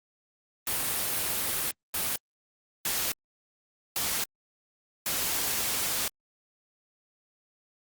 white noise bursts at uneven times, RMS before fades -29 dBFS, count 5, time 0.67-1.71 / 1.94-2.16 / 2.85-3.12 / 3.96-4.24 / 5.06-6.08 s, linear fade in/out 2 ms, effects Opus 32 kbps

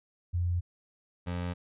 sine / 25% pulse tone pair in turn, 87.7 / 88.31 Hz, F2 / F2, +8 / +20 cents, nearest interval unison, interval 12 cents, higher second, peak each -26 / -28 dBFS, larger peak first, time 0.33-0.61 / 1.26-1.54 s, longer neither, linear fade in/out 20 ms, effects resampled to 8000 Hz

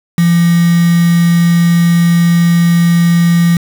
sine tone with quantisation, 170.7 Hz, F3, 39 cents flat, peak -6 dBFS, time 0.18-3.57 s, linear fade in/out 2 ms, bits 3, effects none

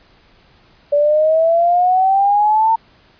sine exponential sweep, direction up, 575 to 908 Hz, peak -10 dBFS, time 0.92-2.76 s, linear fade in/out 10 ms, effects pink hiss -51 dBFS RMS until 3.19 s + resampled to 11025 Hz

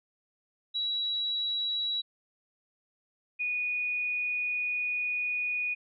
sine tone pair in turn, 3897 / 2466 Hz, B7 / D#7, -24 / -16 cents, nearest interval minor sixth, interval 792 cents, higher first, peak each -28 dBFS, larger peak neither, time 0.74-2.02 / 3.39-5.75 s, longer second, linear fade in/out 20 ms, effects none

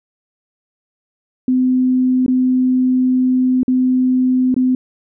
sine tone with dropouts, 255.2 Hz, C4, 43 cents flat, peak -11 dBFS, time 1.48-4.75 s, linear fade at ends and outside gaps 2 ms, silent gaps 2.263-2.28 / 3.632-3.68 / 4.543-4.564 s, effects none

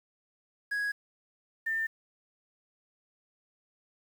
triangle / sine tone pair in turn, 1661.2 / 1797.2 Hz, G#6 / A6, 0 / +36 cents, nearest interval minor second, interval 136 cents, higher second, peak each -27 / -28 dBFS, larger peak first, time 0.71-0.92 / 1.66-1.87 s, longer neither, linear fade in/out 10 ms, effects 9-bit

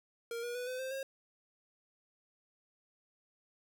square tone with pitch steps, 466.2 / 479.9 / 493.9 / 508.4 / 523.3 / 538.6 Hz, A#4 / B4 / B4 / C5 / C5 / C#5, 0 / -50 / 0 / -50 / 0 / -50 cents, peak -38 dBFS, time 0.31-1.03 s, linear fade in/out 2 ms, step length 120 ms, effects none

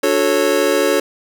square chord, D major seventh, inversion none, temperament just, 293.7 / 367.1 / 440.5 / 550.6 Hz, D4 / F#4 / A4 / C#5, 0 / -14 / +2 / -12 cents, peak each -22 / -20 / -19 / -18 dBFS, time 0.03-1 s, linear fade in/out 5 ms, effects none

